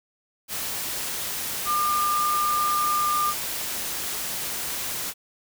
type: tone in noise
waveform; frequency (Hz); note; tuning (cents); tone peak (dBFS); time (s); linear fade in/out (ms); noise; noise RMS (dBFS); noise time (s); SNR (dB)
sine; 1201; D6; +38; -21; 1.65-3.34; 50; white; -30; 0.48-5.14; +6
effects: none